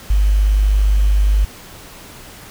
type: tone with quantisation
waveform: sine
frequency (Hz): 50.5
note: G#1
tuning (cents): -48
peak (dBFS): -10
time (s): 0.1-1.45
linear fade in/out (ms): 5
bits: 6
effects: pink hiss -38 dBFS RMS until 2.5 s